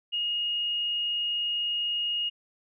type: tone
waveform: sine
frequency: 2864 Hz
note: F7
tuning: 43 cents sharp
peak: -26 dBFS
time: 0.12-2.3 s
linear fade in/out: 20 ms
effects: none